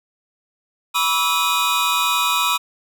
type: tone cluster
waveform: square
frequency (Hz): 980 / 1137 / 1308 / 2471 / 3755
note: B5 / C#6 / E6 / D#7 / A#7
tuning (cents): -14 / +44 / -14 / -13 / +12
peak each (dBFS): -24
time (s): 0.94-2.58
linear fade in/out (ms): 20
effects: none